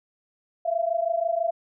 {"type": "tone pair together", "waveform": "sine", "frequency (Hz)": [659.3, 685.4], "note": ["E5", "F5"], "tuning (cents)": [0, -33], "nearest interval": "minor second", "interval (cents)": 67, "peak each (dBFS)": -25, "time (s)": [0.65, 1.51], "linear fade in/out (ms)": 10, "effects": []}